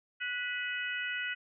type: harmonic tone with a mistuned harmonic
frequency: 491.5 Hz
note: B4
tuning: 8 cents flat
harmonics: 3 / 4 / 5 / 6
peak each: -36 / -38 / -40 / -42 dBFS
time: 0.2-1.35 s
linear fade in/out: 20 ms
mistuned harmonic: 5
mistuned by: +52 cents
effects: none